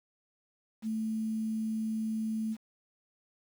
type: tone with quantisation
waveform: sine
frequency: 220 Hz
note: A3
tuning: in tune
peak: -30 dBFS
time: 0.82-2.57 s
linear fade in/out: 50 ms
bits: 9
effects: none